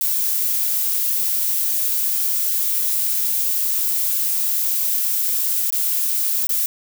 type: noise with dropouts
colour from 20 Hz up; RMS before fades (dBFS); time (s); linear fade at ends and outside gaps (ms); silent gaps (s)
violet; -20; 0.01-6.66; 1; 5.704-5.724 / 6.47-6.492
effects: none